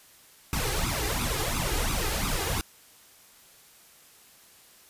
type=noise with flanger; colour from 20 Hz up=pink; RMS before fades=-28 dBFS; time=0.53-2.61 s; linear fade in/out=0 ms; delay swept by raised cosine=0.8 to 2.5 ms; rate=2.9 Hz; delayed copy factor=+0.8; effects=white hiss -55 dBFS RMS until 4.89 s + resampled to 32000 Hz